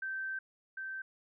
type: tone pair in turn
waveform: sine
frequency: 1554 / 1554 Hz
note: G6 / G6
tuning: -16 / -16 cents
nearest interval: unison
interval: 0 cents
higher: neither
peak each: -35 / -38 dBFS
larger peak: first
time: 0.02-0.39 / 0.77-1.02 s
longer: first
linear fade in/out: 5 ms
effects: none